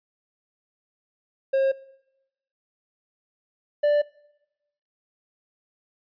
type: tone pair in turn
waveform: triangle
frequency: 538 / 587.7 Hz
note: C5 / D5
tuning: +48 / +1 cents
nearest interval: major second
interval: 153 cents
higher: second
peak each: -16 / -15 dBFS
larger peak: second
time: 1.53-1.72 / 3.83-4.02 s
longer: neither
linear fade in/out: 10 ms
effects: noise-tail reverb RT60 0.9 s tail -22 dB re dry + resampled to 11025 Hz